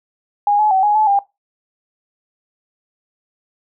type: tone with pitch steps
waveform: sine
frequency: 821 / 850 / 762 / 833 / 861 / 800 Hz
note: G#5 / G#5 / G5 / G#5 / A5 / G5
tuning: -20 / +40 / -49 / +5 / -38 / +35 cents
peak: -11 dBFS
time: 0.47-1.19 s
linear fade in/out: 2 ms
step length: 120 ms
effects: noise-tail reverb RT60 0.2 s tail -19 dB re dry